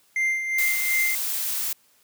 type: tone with tremolo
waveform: triangle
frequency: 2093 Hz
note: C7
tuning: in tune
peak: -18 dBFS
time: 0.16-1.15 s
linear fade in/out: 2 ms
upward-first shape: sine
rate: 2.7 Hz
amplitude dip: 55%
type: noise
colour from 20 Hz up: blue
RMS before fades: -27 dBFS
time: 0.58-1.73 s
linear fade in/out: 5 ms
effects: white hiss -61 dBFS RMS until 2.03 s + high-pass 80 Hz 12 dB/octave